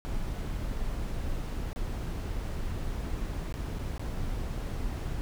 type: noise with dropouts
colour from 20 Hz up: brown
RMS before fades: -33 dBFS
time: 0.05-5.21 s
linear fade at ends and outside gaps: 0 ms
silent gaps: 1.731-1.76 / 3.525-3.541 / 3.787-3.791 / 3.979-3.995 s
effects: none